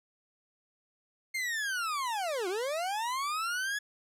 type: linear two-way sweep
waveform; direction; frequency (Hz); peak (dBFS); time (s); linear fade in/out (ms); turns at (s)
40% pulse; down then up; 2136 to 346.3 to 1703; -30; 1.34-3.79; 10; 2.48
effects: low-pass 12000 Hz 12 dB/octave